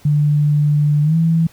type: tone with pitch glide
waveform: sine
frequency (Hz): 147.9 to 164.11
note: D3 to E3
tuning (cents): +13 to -7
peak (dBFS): -11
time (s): 0.05-1.47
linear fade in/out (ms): 5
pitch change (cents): +180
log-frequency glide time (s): 1.03-1.16
effects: pink hiss -48 dBFS RMS until 1.52 s